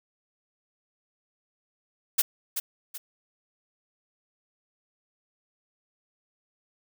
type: noise with echo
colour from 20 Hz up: blue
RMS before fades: -21 dBFS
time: 2.18-2.22 s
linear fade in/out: 10 ms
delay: 380 ms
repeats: 2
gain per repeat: -8 dB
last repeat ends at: 2.98 s
effects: none